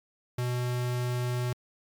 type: tone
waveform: square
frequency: 123.47 Hz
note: B2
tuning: in tune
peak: -28 dBFS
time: 0.38-1.53 s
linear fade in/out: 5 ms
effects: MP3 96 kbps